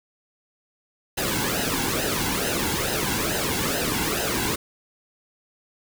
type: noise with flanger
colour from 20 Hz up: pink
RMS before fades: -25 dBFS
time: 1.17-4.56 s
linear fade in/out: 10 ms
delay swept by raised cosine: 0.87 to 1.67 ms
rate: 2.3 Hz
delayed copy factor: -0.7
effects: none